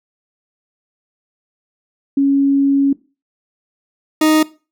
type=tone pair in turn; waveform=sine / 40% pulse; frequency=277.2 / 311.1 Hz; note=C#4 / D#4; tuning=0 / 0 cents; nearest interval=major second; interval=200 cents; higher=second; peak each=-10 / -9 dBFS; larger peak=second; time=2.17-2.93 / 4.21-4.43 s; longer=first; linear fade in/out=5 ms; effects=noise-tail reverb RT60 0.3 s tail -19 dB re dry